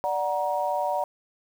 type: chord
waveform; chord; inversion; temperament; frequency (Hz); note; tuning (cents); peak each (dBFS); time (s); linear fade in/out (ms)
sine; D augmented; none; equal with one note detuned; 587.3 / 740 / 943.7; D5 / F#5 / A#5; 0 / 0 / +21; -28; 0.04-1.04; 0
effects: 8-bit